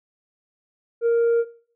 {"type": "tone with tanh clipping", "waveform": "sine", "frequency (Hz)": 466.2, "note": "A#4", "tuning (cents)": 0, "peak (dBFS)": -16, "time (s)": [1.01, 1.45], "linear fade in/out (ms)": 50, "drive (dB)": 1, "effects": ["noise-tail reverb RT60 0.5 s tail -18 dB re dry"]}